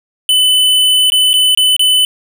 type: tone with dropouts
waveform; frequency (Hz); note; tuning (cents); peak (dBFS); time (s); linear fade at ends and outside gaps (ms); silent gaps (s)
square; 3011; F#7; +30; -8; 0.29-2.05; 1; 1.101-1.12 / 1.332-1.339 / 1.549-1.574 / 1.765-1.794
effects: none